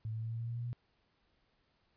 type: tone with pitch steps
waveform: sine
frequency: 110 / 111.47 / 112.96 / 114.47 / 116 / 117.56 / 119.13 / 120.72 Hz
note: A2 / A2 / A2 / A#2 / A#2 / A#2 / A#2 / B2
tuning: 0 / +23 / +46 / -31 / -8 / +15 / +38 / -39 cents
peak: -36 dBFS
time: 0.05-0.73 s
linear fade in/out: 0 ms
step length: 85 ms
effects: pink hiss -75 dBFS RMS until 1.96 s + resampled to 11025 Hz